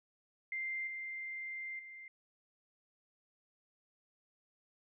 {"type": "tone with level steps", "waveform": "sine", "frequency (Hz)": 2093, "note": "C7", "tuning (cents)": 0, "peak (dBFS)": [-36, -40, -48], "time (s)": [0.52, 2.08], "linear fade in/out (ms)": 2, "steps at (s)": [0.87, 1.79], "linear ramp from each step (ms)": 2, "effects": []}